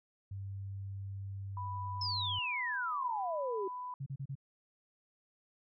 sine tone, 98 Hz, G2, in tune, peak -39 dBFS, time 0.31-2.39 s, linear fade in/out 5 ms
sine tone with pitch glide, 987.8 to 995.2 Hz, B5 to B5, 0 to +13 cents, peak -39 dBFS, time 1.57-3.94 s, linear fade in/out 2 ms, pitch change +13 cents, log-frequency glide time 1.69-3.72 s
sine exponential sweep, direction down, 5320 to 370 Hz, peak -34 dBFS, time 2.01-3.68 s, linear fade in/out 5 ms
sine tone bursts, 137 Hz, C#3, 20 cents flat, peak -37 dBFS, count 4, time 4-4.354 s, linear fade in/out 10 ms, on 63 ms, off 34 ms
effects none

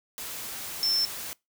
sine tone in noise, 5350 Hz, E8, 25 cents sharp, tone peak -22 dBFS, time 0.83-1.05 s, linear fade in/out 0 ms, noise white, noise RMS -37 dBFS, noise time 0.18-1.33 s, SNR +12 dB, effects noise-tail reverb RT60 0.2 s tail -23 dB re dry

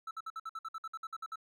triangle tone bursts, 1318.5 Hz, E6, in tune, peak -36 dBFS, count 14, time 0.07-1.358 s, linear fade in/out 5 ms, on 40 ms, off 56 ms, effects none

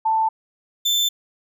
sine / 35% pulse tone pair in turn, 885 / 3540 Hz, A5 / A7, +10 / +10 cents, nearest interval 2 octaves, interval 2400 cents, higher second, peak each -16 / -15 dBFS, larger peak second, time 0.05-0.29 / 0.85-1.09 s, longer neither, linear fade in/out 10 ms, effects none

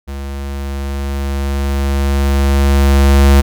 square tone with level ramp, 69.3 Hz, C#2, in tune, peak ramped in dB -23 to -5 dBFS, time 0.07-3.42 s, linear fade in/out 20 ms, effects none

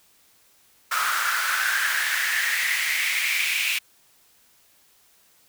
pink noise with high-pass filter sweep, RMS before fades -24 dBFS, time 0.91-3.79 s, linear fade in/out 10 ms, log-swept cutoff 1300 to 2500 Hz, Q 6.1, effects white hiss -59 dBFS RMS until 5.48 s

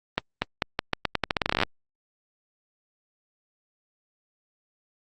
accelerating click train, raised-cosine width 0.3 ms, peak -6 dBFS, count 21, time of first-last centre 0.18-1.634 s, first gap 240 ms, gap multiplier 0.84, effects Opus 32 kbps

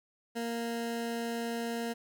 20% pulse tone, 232.8 Hz, A#3, 2 cents flat, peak -28 dBFS, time 0.35-1.94 s, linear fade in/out 20 ms, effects none

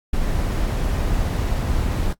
brown noise, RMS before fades -21 dBFS, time 0.13-2.13 s, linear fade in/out 5 ms, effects noise-tail reverb RT60 0.1 s tail -18 dB re dry + AAC 64 kbps

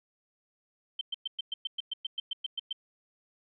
sine tone bursts, 3115 Hz, G7, 12 cents flat, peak -30 dBFS, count 14, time 0.99-2.728 s, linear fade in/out 5 ms, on 22 ms, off 110 ms, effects none

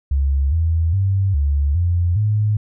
sine tone with pitch steps, 69 / 81.9 / 97.1 / 71.4 / 87.1 / 106 Hz, C#2 / E2 / G2 / D2 / F2 / G#2, -7 / -11 / -16 / -48 / -4 / +36 cents, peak -14 dBFS, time 0.11-2.57 s, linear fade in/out 5 ms, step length 410 ms, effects none

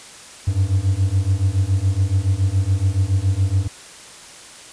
triangle beating tone pair, 92.5 / 99.6 Hz, F#2 / G2, 0 / +28 cents, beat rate 7.1 Hz, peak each -17 / -16 dBFS, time 0.47-3.68 s, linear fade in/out 10 ms, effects white hiss -40 dBFS RMS until 4.72 s + resampled to 22050 Hz

